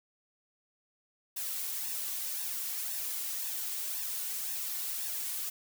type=noise with flanger; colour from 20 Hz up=blue; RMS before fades=-36 dBFS; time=1.36-5.5 s; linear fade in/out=10 ms; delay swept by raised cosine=1.1 to 2.8 ms; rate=1.9 Hz; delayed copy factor=+0.6; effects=none